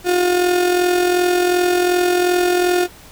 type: tone with amplitude modulation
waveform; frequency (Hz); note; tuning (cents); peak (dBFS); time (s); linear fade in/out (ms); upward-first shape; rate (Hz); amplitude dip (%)
35% pulse; 357.2; F4; +39; -10; 0.04-2.88; 50; sine; 42.7; 45
effects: pink hiss -42 dBFS RMS until 3.11 s